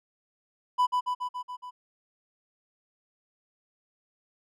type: tone with echo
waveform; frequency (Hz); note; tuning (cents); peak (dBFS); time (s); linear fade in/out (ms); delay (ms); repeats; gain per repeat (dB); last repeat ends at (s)
triangle; 994; B5; +11; -18; 0.78-0.87; 20; 140; 6; -3; 1.71
effects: none